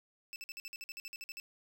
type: tone bursts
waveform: 25% pulse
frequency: 2637 Hz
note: E7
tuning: in tune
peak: -38 dBFS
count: 14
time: 0.33-1.399 s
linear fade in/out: 0 ms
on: 29 ms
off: 51 ms
effects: none